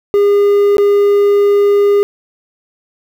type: tone with dropouts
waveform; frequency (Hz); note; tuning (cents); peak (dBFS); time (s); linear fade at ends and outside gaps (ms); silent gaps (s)
triangle; 406.2; G#4; -38; -5; 0.14-2.03; 0; 0.769-0.782
effects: 7-bit